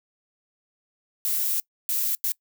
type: noise bursts at uneven times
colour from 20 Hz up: violet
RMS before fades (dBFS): -25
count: 3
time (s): 1.25-1.6 / 1.89-2.15 / 2.24-2.32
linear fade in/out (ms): 0
effects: noise-tail reverb RT60 0.1 s tail -24 dB re dry